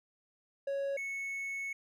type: tone pair in turn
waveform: triangle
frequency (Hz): 554.4 / 2205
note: C#5 / C#7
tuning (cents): 0 / -10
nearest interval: 2 octaves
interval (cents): 2390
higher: second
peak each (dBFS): -30 / -34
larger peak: first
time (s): 0.67-0.97 / 0.97-1.73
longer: second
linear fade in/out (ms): 5
effects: none